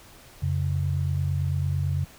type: tone pair together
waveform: sine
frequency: 89.59 / 138.59 Hz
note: F2 / C#3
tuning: +45 / 0 cents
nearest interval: minor sixth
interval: 755 cents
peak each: -25 / -26 dBFS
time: 0.42-2.05 s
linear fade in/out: 10 ms
effects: pink hiss -50 dBFS RMS until 2.18 s